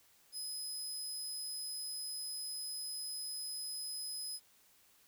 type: tone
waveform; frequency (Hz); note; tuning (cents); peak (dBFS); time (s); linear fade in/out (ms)
25% pulse; 5050; D#8; +25; -35; 0.32-4.4; 50
effects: white hiss -67 dBFS RMS until 5.07 s